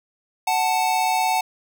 square tone pair together, 743.5 / 880 Hz, F#5 / A5, +8 / 0 cents, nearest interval minor third, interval 292 cents, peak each -22 dBFS, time 0.47-1.41 s, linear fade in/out 5 ms, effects none

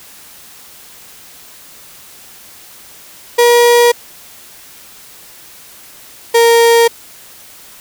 35% pulse tone pair in turn, 477.7 / 464.9 Hz, A#4 / A#4, +42 / -5 cents, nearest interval unison, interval 47 cents, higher first, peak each -4 dBFS, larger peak neither, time 3.38-3.92 / 6.34-6.88 s, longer neither, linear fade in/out 10 ms, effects white hiss -38 dBFS RMS until 7.8 s

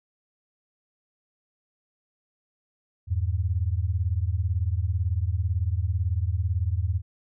sine beating tone pair, 82.41 / 100.41 Hz, E2 / G2, 0 / +42 cents, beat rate 18 Hz, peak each -25 / -26 dBFS, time 3.07-7.02 s, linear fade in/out 50 ms, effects none

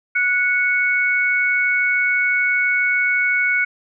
sine tone pair together, 1470.1 / 2217 Hz, F#6 / C#7, -12 / 0 cents, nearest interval perfect fifth, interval 712 cents, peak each -19 / -17 dBFS, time 0.15-3.65 s, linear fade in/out 10 ms, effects none

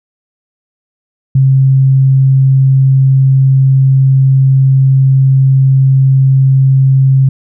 sine tone, 133.9 Hz, C3, 40 cents sharp, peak -4 dBFS, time 1.35-7.29 s, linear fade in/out 5 ms, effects none

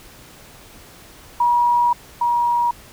sine tone pair in turn, 960 / 954.5 Hz, B5 / A#5, -49 / +41 cents, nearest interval unison, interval 10 cents, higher first, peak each -13 / -15 dBFS, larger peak first, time 1.4-1.93 / 2.21-2.71 s, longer first, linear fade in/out 5 ms, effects pink hiss -44 dBFS RMS until 2.92 s

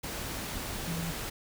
sine tone in noise, 167.2 Hz, E3, 25 cents sharp, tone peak -33 dBFS, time 0.87-1.11 s, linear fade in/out 10 ms, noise pink, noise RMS -37 dBFS, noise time 0.03-1.3 s, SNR +1 dB, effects none

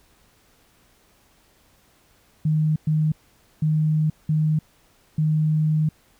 sine tone bursts at uneven times, 154.8 Hz, D#3, 9 cents flat, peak -17 dBFS, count 5, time 2.45-2.76 / 2.87-3.12 / 3.62-4.1 / 4.29-4.59 / 5.18-5.89 s, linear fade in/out 5 ms, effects pink hiss -59 dBFS RMS until 6.19 s

